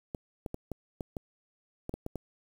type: clicks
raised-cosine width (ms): 2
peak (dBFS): -22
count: 10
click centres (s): 0.148 / 0.462 / 0.544 / 0.717 / 1.008 / 1.168 / 1.894 / 1.94 / 2.064 / 2.157
effects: 8-bit